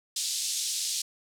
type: band-pass noise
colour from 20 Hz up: pink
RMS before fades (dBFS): -31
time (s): 0.16-1.02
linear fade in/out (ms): 5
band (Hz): 3900 to 9600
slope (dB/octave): 24
effects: none